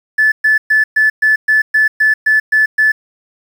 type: tone bursts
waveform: triangle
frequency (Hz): 1738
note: A6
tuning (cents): -22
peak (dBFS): -4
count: 11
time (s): 0.18-2.92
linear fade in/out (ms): 10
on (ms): 140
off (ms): 120
effects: tanh soft clip ceiling -5 dBFS + 7-bit